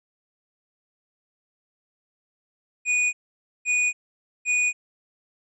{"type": "tone bursts", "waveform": "square", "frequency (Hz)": 2466, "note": "D#7", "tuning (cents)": -16, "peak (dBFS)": -20, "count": 3, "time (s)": [2.85, 4.73], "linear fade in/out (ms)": 50, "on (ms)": 280, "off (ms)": 520, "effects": ["resampled to 22050 Hz"]}